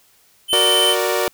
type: tone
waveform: square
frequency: 3064 Hz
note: G7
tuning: 40 cents flat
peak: -15 dBFS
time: 0.48-0.96 s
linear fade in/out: 50 ms
type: chord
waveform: sawtooth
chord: Gb augmented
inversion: none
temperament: equal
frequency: 370 / 466.2 / 587.3 Hz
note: Gb4 / Bb4 / D5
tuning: 0 / 0 / 0 cents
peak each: -18 dBFS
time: 0.53-1.28 s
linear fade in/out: 0 ms
type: noise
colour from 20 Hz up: blue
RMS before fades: -32 dBFS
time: 0.55-1.28 s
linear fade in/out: 5 ms
effects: white hiss -55 dBFS RMS until 1.33 s